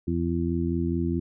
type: harmonic tone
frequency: 84.7 Hz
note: E2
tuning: 48 cents sharp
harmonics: 1 / 2 / 3 / 4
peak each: -29 / -29 / -29 / -29 dBFS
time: 0.07-1.2 s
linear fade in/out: 10 ms
effects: none